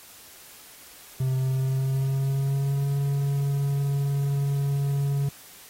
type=tone with pitch glide; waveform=triangle; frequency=130.81 to 140.2 Hz; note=C3 to C#3; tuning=0 to +20 cents; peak=-20 dBFS; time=1.2-5.29 s; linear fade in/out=5 ms; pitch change=+120 cents; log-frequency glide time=1.38-2.9 s; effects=white hiss -48 dBFS RMS until 5.69 s + AAC 48 kbps